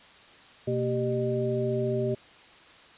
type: tone cluster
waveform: sine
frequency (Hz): 125.2 / 230.9 / 389.4 / 608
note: B2 / A#3 / G4 / D#5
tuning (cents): +24 / -16 / -12 / -40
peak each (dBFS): -30 / -33 / -28 / -32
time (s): 0.67-2.15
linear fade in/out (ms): 10
effects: white hiss -52 dBFS RMS until 2.97 s + resampled to 8000 Hz